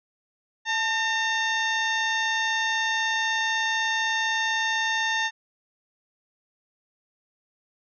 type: harmonic tone with a mistuned harmonic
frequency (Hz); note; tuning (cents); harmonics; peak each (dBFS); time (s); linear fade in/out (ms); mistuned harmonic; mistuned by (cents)
908; A#5; -46; 1 / 2 / 3 / 4 / 5 / 6 / 7; -29 / -25 / -34 / -31 / -43 / -40 / -38; 0.65-5.31; 50; 1; -55
effects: none